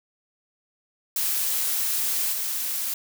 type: noise with level steps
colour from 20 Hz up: blue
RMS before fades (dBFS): -25 / -28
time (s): 1.16-2.94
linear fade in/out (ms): 2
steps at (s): 2.32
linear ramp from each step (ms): 10
effects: none